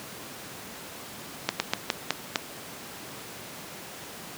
slowing click train, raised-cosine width 0.2 ms, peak -5 dBFS, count 6, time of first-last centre 1.49-2.358 s, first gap 110 ms, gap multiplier 1.23, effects pink hiss -41 dBFS RMS until 4.37 s + high-pass 150 Hz 12 dB/octave

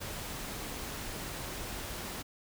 pink noise, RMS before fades -40 dBFS, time 0-2.23 s, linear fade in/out 20 ms, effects none

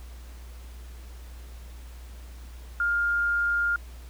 sine tone, 1408 Hz, F6, 14 cents sharp, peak -22 dBFS, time 2.8-3.76 s, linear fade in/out 2 ms, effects added 60 Hz sine -40 dBFS peak until 4.09 s + pink hiss -53 dBFS RMS until 4.09 s

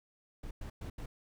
brown noise bursts at uneven times, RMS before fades -42 dBFS, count 4, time 0.43-0.51 / 0.61-0.7 / 0.81-0.9 / 0.98-1.06 s, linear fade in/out 5 ms, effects none

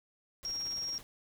pink noise with tremolo, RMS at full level -50 dBFS, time 0.43-1.03 s, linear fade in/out 0 ms, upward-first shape sine, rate 18 Hz, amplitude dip 55%
sine tone, 5588 Hz, F8, in tune, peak -34 dBFS, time 0.45-0.98 s, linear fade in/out 0 ms
effects none

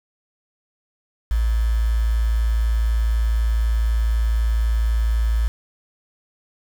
sine tone with quantisation, 56 Hz, A1, 31 cents sharp, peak -16 dBFS, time 1.31-5.48 s, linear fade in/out 0 ms, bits 6, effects none

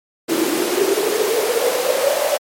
pink noise with high-pass filter sweep, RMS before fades -18 dBFS, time 0.28-2.38 s, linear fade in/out 20 ms, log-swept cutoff 320 to 600 Hz, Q 9.7, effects MP3 64 kbps

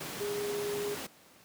sine tone in noise, 411.1 Hz, G#4, 18 cents flat, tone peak -32 dBFS, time 0.2-0.95 s, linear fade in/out 10 ms, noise pink, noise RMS -39 dBFS, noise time 0-1.07 s, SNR +4 dB, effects pink hiss -58 dBFS RMS until 1.44 s + high-pass 150 Hz 12 dB/octave

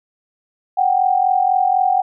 sine tone pair together, 740 / 784 Hz, F#5 / G5, 0 / 0 cents, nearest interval minor second, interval 100 cents, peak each -15 / -16 dBFS, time 0.77-2.02 s, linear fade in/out 10 ms, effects none

